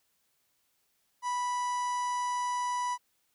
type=harmonic tone with a mistuned harmonic; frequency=984 Hz; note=B5; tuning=7 cents flat; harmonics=1 / 2 / 3 / 4 / 5 / 6 / 7 / 8 / 9 / 10; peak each=-29 / -43 / -50 / -53 / -52 / -47 / -52 / -59 / -59 / -52 dBFS; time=1.22-2.98 s; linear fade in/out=50 ms; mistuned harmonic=9; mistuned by=+52 cents; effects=white hiss -74 dBFS RMS until 3.34 s